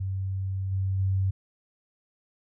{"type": "tone with level steps", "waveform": "sine", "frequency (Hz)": 95.7, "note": "G2", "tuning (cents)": -41, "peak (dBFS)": [-27, -24, -22], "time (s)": [0, 1.31], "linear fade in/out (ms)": 10, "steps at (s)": [0.71, 0.98], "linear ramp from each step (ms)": 20, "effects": []}